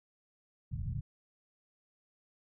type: low-pass noise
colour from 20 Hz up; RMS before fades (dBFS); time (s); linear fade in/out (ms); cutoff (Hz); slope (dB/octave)
white; -37; 0.71-1.01; 10; 170; 48
effects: none